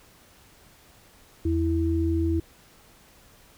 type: tone pair together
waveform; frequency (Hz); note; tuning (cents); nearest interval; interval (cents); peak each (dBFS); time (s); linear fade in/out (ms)
sine; 82.41 / 329.4; E2 / E4; 0 / -1; 2 octaves; 2399; -24; 1.45-2.4; 5
effects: pink hiss -55 dBFS RMS until 3.57 s